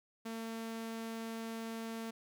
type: tone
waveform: sawtooth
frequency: 226.1 Hz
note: A3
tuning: 47 cents sharp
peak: -36 dBFS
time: 0.25-2.11 s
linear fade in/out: 10 ms
effects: none